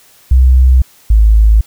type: tone pair in turn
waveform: sine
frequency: 64 / 53.82 Hz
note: C2 / A1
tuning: -38 / -38 cents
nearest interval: minor third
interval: 300 cents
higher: first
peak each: -3 dBFS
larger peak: neither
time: 0.31-0.82 / 1.1-1.61 s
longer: neither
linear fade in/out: 5 ms
effects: white hiss -45 dBFS RMS until 1.66 s